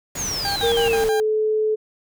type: exponential sweep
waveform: sine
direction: down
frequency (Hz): 6980 to 2400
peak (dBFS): -24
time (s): 0.15-0.98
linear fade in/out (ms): 50
type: noise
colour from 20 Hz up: pink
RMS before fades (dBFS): -31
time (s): 0.15-1.09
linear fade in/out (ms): 5
type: tone bursts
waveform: 30% pulse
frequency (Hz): 800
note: G5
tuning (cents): +35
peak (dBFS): -21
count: 5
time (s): 0.45-1.2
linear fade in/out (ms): 0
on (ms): 110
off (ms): 50
type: tone with pitch glide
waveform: sine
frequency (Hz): 465.7 to 432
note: A#4 to A4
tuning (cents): -2 to -32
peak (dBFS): -17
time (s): 0.62-1.76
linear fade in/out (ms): 20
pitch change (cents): -130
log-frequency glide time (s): 0.83-1.16
effects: none